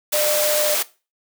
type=tone in noise; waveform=sine; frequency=601 Hz; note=D5; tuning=40 cents sharp; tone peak=-19 dBFS; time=0.13-0.75 s; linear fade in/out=10 ms; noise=white; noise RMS=-21 dBFS; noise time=0.12-0.83 s; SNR=-1 dB; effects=noise-tail reverb RT60 0.3 s tail -18 dB re dry + high-pass 400 Hz 12 dB/octave